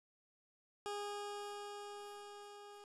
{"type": "tone with level ramp", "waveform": "20% pulse", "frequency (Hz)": 410, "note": "G#4", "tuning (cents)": -22, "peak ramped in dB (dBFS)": [-35, -49], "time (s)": [0.86, 2.84], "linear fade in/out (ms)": 0, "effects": ["resampled to 24000 Hz", "11-bit"]}